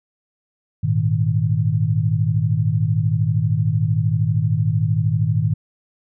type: chord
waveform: sine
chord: Ab suspended second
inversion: none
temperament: just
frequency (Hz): 103.83 / 116.8 / 155.74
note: Ab2 / Bb2 / Eb3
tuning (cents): 0 / +4 / +2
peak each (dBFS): -20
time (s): 0.83-5.54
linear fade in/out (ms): 10
effects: none